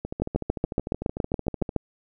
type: two click trains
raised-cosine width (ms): 2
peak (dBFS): -9 / -17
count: 12 / 23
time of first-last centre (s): 0.22-1.763 / 0.05-1.692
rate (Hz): 7.13 / 13.4
effects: none